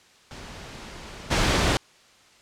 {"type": "noise with level steps", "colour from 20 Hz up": "pink", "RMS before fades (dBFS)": [-40, -21], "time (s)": [0.31, 1.77], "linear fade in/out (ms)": 0, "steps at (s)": 1.3, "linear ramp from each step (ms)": 20, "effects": ["white hiss -55 dBFS RMS until 2.41 s", "low-pass 6000 Hz 12 dB/octave"]}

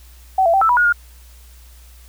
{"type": "tone with pitch steps", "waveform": "sine", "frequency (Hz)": [760, 672, 775, 1321, 977, 1442, 1419], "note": ["F#5", "E5", "G5", "E6", "B5", "F#6", "F6"], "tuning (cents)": [46, 33, -20, 3, -19, -45, 27], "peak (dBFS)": -11, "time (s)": [0.38, 0.926], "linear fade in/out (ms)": 5, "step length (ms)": 78, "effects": ["added 60 Hz sine -41 dBFS peak until 2.08 s", "white hiss -50 dBFS RMS until 2.08 s"]}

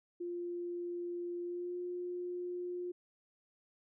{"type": "tone with pitch glide", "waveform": "sine", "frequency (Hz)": [349.2, 355.7], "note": ["F4", "F4"], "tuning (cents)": [0, 32], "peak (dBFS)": -37, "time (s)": [0.2, 2.92], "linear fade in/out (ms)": 10, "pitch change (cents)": 32, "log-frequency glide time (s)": [1.43, 1.77], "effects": []}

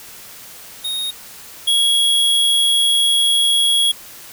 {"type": "tone pair in turn", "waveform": "square", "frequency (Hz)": [3729, 3322], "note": ["A#7", "G#7"], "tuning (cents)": [0, 0], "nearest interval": "major second", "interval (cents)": 200, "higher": "first", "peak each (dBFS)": [-21, -13], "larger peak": "second", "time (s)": [[0.84, 1.11], [1.67, 3.92]], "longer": "second", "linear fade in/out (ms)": 10, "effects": ["white hiss -38 dBFS RMS until 4.32 s"]}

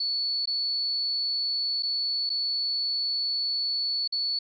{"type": "tone with dropouts", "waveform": "sine", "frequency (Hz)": 4435, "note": "C#8", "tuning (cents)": 0, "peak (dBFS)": -25, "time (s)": [0, 4.39], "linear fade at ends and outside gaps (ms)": 5, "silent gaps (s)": [[0.457, 0.473], [1.825, 1.831], [2.294, 2.3], [4.077, 4.123]], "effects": []}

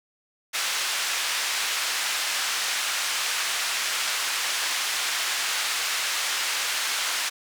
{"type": "band-pass noise", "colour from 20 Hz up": "pink", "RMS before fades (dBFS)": -27, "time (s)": [0.53, 7.3], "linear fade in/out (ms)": 20, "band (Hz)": [1500, 8500], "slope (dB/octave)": 12, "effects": []}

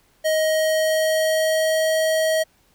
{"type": "tone with pitch glide", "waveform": "square", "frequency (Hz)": [628, 635.7], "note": ["D#5", "D#5"], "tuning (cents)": [16, 37], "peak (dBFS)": -18, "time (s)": [0.24, 2.44], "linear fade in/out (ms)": 20, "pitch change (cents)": 21, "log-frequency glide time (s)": [0.38, 1.94], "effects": ["pink hiss -60 dBFS RMS until 2.74 s"]}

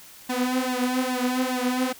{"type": "tone with flanger", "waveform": "sawtooth", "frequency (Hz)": 252.9, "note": "B3", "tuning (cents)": 41, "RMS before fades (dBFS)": -25, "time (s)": [0.29, 1.93], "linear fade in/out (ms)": 10, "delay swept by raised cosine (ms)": [1.1, 5.2], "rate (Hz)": 2.4, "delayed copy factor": 0.85, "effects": ["white hiss -47 dBFS RMS until 1.99 s"]}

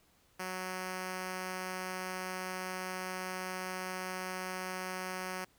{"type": "tone", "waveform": "5% pulse", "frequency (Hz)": 185, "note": "F#3", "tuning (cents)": 0, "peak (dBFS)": -26, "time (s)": [0.39, 5.45], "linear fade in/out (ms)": 10, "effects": ["pink hiss -68 dBFS RMS until 5.58 s"]}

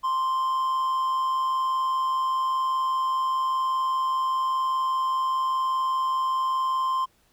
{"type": "tone with amplitude modulation", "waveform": "triangle", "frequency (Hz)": 1046.5, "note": "C6", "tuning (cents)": 0, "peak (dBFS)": -19, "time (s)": [0.03, 7.06], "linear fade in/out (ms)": 20, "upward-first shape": "sine", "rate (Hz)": 145, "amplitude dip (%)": 30, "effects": ["pink hiss -64 dBFS RMS until 7.32 s"]}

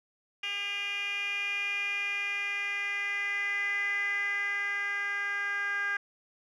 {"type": "tone with band-pass filter sweep", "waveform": "10% pulse", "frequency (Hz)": 403.8, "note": "G#4", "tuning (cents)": -49, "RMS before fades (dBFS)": -32, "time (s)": [0.43, 5.97], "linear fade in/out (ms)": 5, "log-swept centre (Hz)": [2700, 1700], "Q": 7, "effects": []}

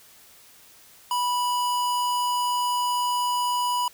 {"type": "tone", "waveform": "square", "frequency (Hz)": 982, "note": "B5", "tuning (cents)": -10, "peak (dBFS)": -23, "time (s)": [1.11, 3.88], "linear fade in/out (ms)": 2, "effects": ["white hiss -52 dBFS RMS until 3.93 s"]}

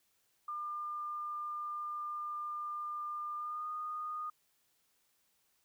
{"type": "tone with pitch glide", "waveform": "sine", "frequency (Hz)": [1201, 1229.1], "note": ["D6", "D#6"], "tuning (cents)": [38, -22], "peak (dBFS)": -37, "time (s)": [0.48, 4.3], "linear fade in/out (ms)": 5, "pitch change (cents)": 40, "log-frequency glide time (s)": [3.36, 3.68], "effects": ["white hiss -75 dBFS RMS until 5.64 s"]}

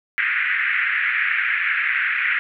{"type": "band-pass noise", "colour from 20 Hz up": "white", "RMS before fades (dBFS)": -21, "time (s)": [0.18, 2.39], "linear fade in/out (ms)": 0, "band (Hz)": [1500, 2300], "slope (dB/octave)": 48, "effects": []}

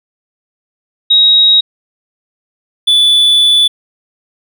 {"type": "tone pair in turn", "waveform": ["sine", "triangle"], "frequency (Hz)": [3798, 3468], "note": ["A#7", "A7"], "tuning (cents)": [32, -26], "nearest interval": "major second", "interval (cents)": 158, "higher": "first", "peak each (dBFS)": -4, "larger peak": "neither", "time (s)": [[1.1, 1.61], [2.87, 3.68]], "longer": "second", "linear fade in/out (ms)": 10, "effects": []}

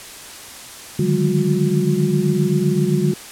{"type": "tone cluster", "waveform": "sine", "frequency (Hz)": [146.4, 154.1, 184.7, 203.7, 361.4], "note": ["D3", "D#3", "F#3", "G#3", "F#4"], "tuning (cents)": [-5, -16, -3, -33, -41], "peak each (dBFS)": -21, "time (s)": [0.99, 3.14], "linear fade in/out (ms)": 5, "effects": ["white hiss -36 dBFS RMS until 3.31 s", "low-pass 11000 Hz 12 dB/octave"]}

